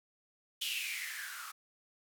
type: noise with band-pass filter sweep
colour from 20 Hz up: violet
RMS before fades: -40 dBFS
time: 0.61-1.52 s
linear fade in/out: 10 ms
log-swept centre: 3100 to 1200 Hz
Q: 8.7
effects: none